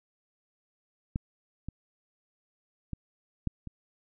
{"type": "clicks", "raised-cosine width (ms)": 5, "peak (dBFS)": [-17, -24, -22, -16, -27], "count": 5, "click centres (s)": [1.159, 1.686, 2.933, 3.473, 3.673], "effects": []}